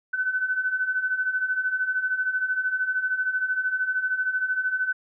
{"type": "beating tone pair", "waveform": "sine", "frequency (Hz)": [1503, 1516], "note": ["F#6", "F#6"], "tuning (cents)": [27, 42], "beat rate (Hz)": 13, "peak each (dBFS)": [-29, -24], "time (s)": [0.13, 4.93], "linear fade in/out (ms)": 10, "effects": []}